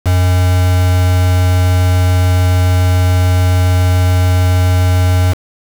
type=tone with quantisation; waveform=triangle; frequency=90.7 Hz; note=F#2; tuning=34 cents flat; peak=-6 dBFS; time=0.05-5.34 s; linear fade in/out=20 ms; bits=3; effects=none